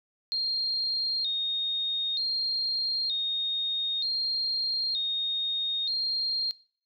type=tone with vibrato; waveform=sine; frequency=3951 Hz; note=B7; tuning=in tune; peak=-26 dBFS; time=0.32-6.51 s; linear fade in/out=0 ms; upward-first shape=square; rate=0.54 Hz; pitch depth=110 cents each way; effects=noise-tail reverb RT60 0.5 s tail -23 dB re dry